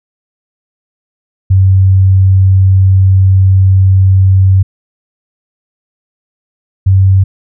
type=tone pair in turn; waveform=sine; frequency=95.2 / 95.75 Hz; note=F#2 / G2; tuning=+50 / -40 cents; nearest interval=unison; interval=10 cents; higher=second; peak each=-3 dBFS; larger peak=neither; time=1.5-4.63 / 6.86-7.24 s; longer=first; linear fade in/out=10 ms; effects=none